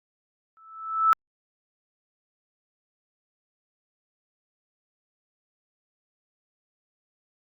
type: tone with exponential growth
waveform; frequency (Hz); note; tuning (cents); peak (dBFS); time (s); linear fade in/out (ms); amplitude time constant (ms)
sine; 1314; E6; -6; -13; 0.57-1.13; 0; 120
effects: Opus 48 kbps